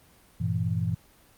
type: chord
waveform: sine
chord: E diminished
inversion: first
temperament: equal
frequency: 98 / 116.54 / 164.81 Hz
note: G2 / Bb2 / E3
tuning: 0 / 0 / 0 cents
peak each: -29 dBFS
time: 0.4-0.95 s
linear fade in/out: 10 ms
effects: pink hiss -58 dBFS RMS until 1.37 s + Opus 24 kbps